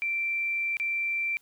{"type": "tone with dropouts", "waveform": "sine", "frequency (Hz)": 2349, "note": "D7", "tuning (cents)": 0, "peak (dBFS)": -26, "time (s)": [0.02, 1.37], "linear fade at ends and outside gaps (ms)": 0, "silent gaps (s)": [0.769, 0.799], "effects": ["white hiss -64 dBFS RMS until 1.41 s"]}